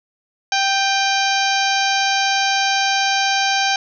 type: harmonic tone with a mistuned harmonic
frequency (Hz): 783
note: G5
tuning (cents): -2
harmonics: 1 / 2 / 3 / 4 / 5 / 6 / 7 / 8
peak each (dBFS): -19 / -22 / -24 / -25 / -26 / -27 / -27 / -28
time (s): 0.52-3.76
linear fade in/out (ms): 2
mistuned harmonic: 3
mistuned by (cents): +41
effects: none